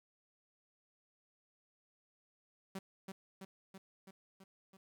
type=tone with echo; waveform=sawtooth; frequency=192 Hz; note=G3; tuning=36 cents flat; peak=-37 dBFS; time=2.75-2.79 s; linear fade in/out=5 ms; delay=330 ms; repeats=6; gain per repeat=-3 dB; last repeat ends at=4.77 s; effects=12-bit